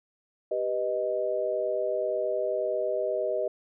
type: chord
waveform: sine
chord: G augmented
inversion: none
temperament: equal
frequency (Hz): 392 / 493.9 / 622.3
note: G4 / B4 / D#5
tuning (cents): 0 / 0 / 0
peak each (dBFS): -32 / -31 / -28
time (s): 0.51-3.48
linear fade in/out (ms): 5
effects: none